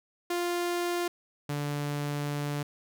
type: tone pair in turn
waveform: sawtooth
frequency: 349.5 / 145.51 Hz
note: F4 / D3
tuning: +1 / -16 cents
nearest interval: octave + minor third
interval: 1517 cents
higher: first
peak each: -24 / -26 dBFS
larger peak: first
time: 0.3-1.08 / 1.49-2.63 s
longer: second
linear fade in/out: 5 ms
effects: none